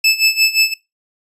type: tone with tremolo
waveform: 25% pulse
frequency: 2622 Hz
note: E7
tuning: 10 cents flat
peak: -4 dBFS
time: 0.04-0.74 s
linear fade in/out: 5 ms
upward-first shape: sine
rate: 5.7 Hz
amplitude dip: 85%
effects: noise-tail reverb RT60 0.2 s tail -19 dB re dry + resampled to 32000 Hz